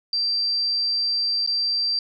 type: tone with dropouts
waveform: sine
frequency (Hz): 4699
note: D8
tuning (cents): 0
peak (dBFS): -20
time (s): 0.13-1.99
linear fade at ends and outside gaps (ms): 2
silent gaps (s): 1.464-1.474
effects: none